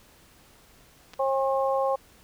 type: clicks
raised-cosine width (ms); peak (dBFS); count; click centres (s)
0.2; -27; 2; 1.135 / 1.139
type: harmonic tone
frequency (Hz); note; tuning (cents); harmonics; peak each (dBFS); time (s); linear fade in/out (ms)
269.2; C4; +49; 2 / 3 / 4; -24 / -28 / -30; 1.19-1.96; 10
effects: pink hiss -56 dBFS RMS until 2.23 s